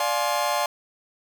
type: chord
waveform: 40% pulse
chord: D half-diminished seventh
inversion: none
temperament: just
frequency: 587.3 / 704.8 / 845.8 / 1057.2 Hz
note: D5 / F5 / Ab5 / C6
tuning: 0 / +16 / +31 / +18 cents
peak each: -27 dBFS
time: 0-0.66 s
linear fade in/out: 2 ms
effects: none